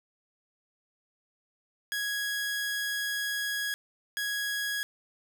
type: tone bursts at uneven times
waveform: sawtooth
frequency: 1661.2 Hz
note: G#6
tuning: in tune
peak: -26 dBFS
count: 2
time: 1.92-3.74 / 4.17-4.83 s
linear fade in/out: 0 ms
effects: none